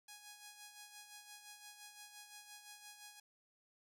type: tone with tremolo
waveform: 5% pulse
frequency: 830.6 Hz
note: G#5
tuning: in tune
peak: -40 dBFS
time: 0.08-3.2 s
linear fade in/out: 5 ms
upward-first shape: sine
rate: 5.8 Hz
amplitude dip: 55%
effects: none